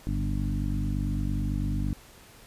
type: harmonic tone with a mistuned harmonic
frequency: 49 Hz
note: G1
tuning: in tune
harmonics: 1 / 2 / 3 / 4 / 5 / 6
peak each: -29 / -32 / -34 / -35 / -36 / -37 dBFS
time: 0.07-1.93 s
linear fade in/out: 0 ms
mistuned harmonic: 2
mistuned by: +58 cents
effects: pink hiss -52 dBFS RMS until 2.46 s + resampled to 32000 Hz